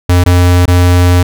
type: tone with dropouts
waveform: square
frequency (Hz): 88.9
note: F2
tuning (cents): +31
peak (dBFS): -5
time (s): 0.09-1.23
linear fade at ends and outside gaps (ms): 5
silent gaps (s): 0.239-0.26 / 0.658-0.678
effects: none